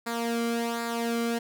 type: tone with flanger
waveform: sawtooth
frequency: 233.1 Hz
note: A#3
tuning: in tune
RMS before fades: -29 dBFS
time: 0.06-1.39 s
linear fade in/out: 10 ms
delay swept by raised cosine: 0.33 to 1.14 ms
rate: 1.3 Hz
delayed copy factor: -0.65
effects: none